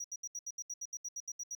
triangle tone bursts, 5790 Hz, F#8, 38 cents flat, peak -37 dBFS, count 14, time 0-1.551 s, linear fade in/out 5 ms, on 43 ms, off 73 ms, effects none

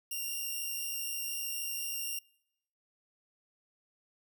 5% pulse tone pair together, 2759 / 2812 Hz, F7 / F7, -22 / +11 cents, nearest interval unison, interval 33 cents, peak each -31 / -27 dBFS, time 0.11-2.19 s, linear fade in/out 5 ms, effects noise-tail reverb RT60 0.8 s tail -25 dB re dry

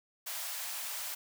white high-pass noise, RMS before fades -39 dBFS, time 0.26-1.15 s, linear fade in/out 10 ms, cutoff 590 Hz, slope 48 dB/octave, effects none

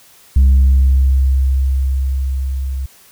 sine tone with level ramp, 66.6 Hz, C2, 31 cents sharp, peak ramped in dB -3 to -18 dBFS, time 0.36-2.86 s, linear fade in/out 5 ms, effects tanh soft clip ceiling -5 dBFS + white hiss -46 dBFS RMS until 3.11 s

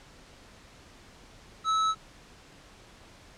sine tone with hard clipping, 1301 Hz, E6, 23 cents flat, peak -25 dBFS, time 1.64-1.95 s, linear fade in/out 50 ms, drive 10 dB, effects pink hiss -53 dBFS RMS until 3.37 s + low-pass 7000 Hz 12 dB/octave

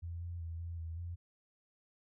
sine tone with pitch steps, 84.9 / 86.3 / 82.9 / 84.8 / 82 / 86.3 Hz, F2 / F2 / E2 / E2 / E2 / F2, -48 / -20 / +10 / +50 / -9 / -20 cents, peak -39 dBFS, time 0.02-1.16 s, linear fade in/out 20 ms, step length 190 ms, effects none

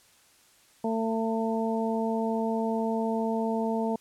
harmonic tone, 224.4 Hz, A3, 34 cents sharp, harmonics 1 / 2 / 3 / 4, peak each -28 / -31 / -33 / -34 dBFS, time 0.84-3.96 s, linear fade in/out 5 ms, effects white hiss -60 dBFS RMS until 4 s + low-pass 11000 Hz 12 dB/octave

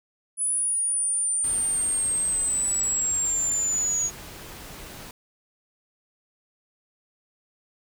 sine linear sweep, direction down, 9956 to 6660 Hz, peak -22 dBFS, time 0.37-4.11 s, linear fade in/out 50 ms
pink noise, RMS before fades -41 dBFS, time 1.44-5.11 s, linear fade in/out 2 ms
effects none

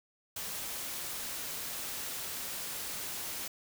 white noise, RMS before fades -39 dBFS, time 0.36-3.48 s, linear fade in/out 5 ms, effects none

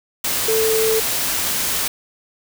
sine tone in noise, 442.4 Hz, A4, 9 cents sharp, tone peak -16 dBFS, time 0.48-1 s, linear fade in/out 5 ms, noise white, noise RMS -21 dBFS, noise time 0.24-1.88 s, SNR +2 dB, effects none

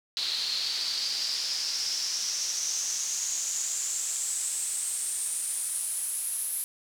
pink noise with band-pass filter sweep, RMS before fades -31 dBFS, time 0.17-6.64 s, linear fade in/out 0 ms, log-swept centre 4100 to 11000 Hz, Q 6.4, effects none

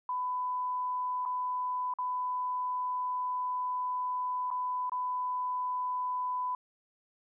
sine tone with dropouts, 1000 Hz, B5, 21 cents sharp, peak -30 dBFS, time 0.09-6.55 s, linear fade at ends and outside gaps 2 ms, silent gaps 1.253-1.259 / 1.938-1.986 / 4.504-4.512 / 4.896-4.919 s, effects none

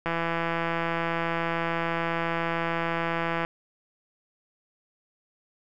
click train, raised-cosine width 0.5 ms, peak -13 dBFS, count 567, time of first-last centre 0.06-3.449 s, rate 167 Hz, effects none

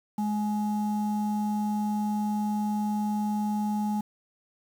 sine tone pair together, 210 / 840 Hz, G#3 / G#5, +19 / +19 cents, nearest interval 2 octaves, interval 2400 cents, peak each -25 / -32 dBFS, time 0.18-4.01 s, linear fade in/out 5 ms, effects tanh soft clip ceiling -19 dBFS + 8-bit

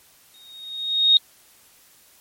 sine tone with exponential growth, 3729 Hz, A#7, in tune, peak -9 dBFS, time 0.34-1.17 s, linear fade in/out 1 ms, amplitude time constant 180 ms, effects white hiss -54 dBFS RMS until 2.2 s + MP3 64 kbps

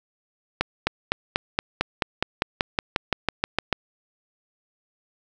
accelerating click train, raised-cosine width 0.3 ms, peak -4 dBFS, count 17, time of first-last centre 0.61-3.727 s, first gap 260 ms, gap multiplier 0.96, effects none

